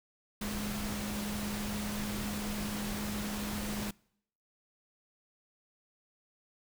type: tone in noise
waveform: sine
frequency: 207.7 Hz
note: G#3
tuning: in tune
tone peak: -36 dBFS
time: 0.41-3.91 s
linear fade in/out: 5 ms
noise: pink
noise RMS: -39 dBFS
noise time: 0.41-3.91 s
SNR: 0 dB
effects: noise-tail reverb RT60 0.7 s tail -25 dB re dry